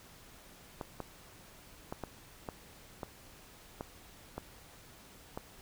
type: clicks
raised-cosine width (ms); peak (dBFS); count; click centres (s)
1; -24; 9; 0.812 / 1.003 / 1.925 / 2.037 / 2.488 / 3.032 / 3.809 / 4.38 / 5.375
effects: pink hiss -56 dBFS RMS until 5.61 s